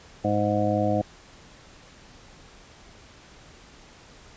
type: harmonic tone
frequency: 103.83 Hz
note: G#2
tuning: in tune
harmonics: 1 / 2 / 3 / 5 / 6 / 7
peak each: -28 / -28 / -28 / -28 / -28 / -28 dBFS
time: 0.24-1.02 s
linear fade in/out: 10 ms
effects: pink hiss -50 dBFS RMS until 4.36 s + resampled to 16000 Hz